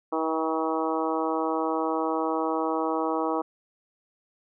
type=harmonic tone; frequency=160 Hz; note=D#3; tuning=49 cents sharp; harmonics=2 / 3 / 4 / 5 / 6 / 7 / 8; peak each=-29 / -30 / -33 / -32 / -33 / -33 / -37 dBFS; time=0.12-3.42 s; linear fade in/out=10 ms; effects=none